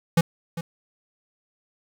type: tone with echo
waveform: square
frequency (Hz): 167.6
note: E3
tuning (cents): +29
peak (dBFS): -15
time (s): 0.17-0.21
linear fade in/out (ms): 5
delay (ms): 400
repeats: 1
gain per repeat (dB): -14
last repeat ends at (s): 0.61
effects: 8-bit